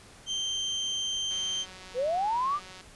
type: tone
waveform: 35% pulse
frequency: 3137 Hz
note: G7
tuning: 1 cent sharp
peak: -27 dBFS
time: 0.26-1.66 s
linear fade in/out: 50 ms
type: click train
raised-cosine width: 0.2 ms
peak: -30 dBFS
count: 280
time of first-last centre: 1.31-2.81 s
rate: 186 Hz
type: linear sweep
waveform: sine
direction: up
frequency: 466.2 to 1222 Hz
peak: -25 dBFS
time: 1.94-2.6 s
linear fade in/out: 50 ms
effects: pink hiss -52 dBFS RMS until 2.95 s + resampled to 24000 Hz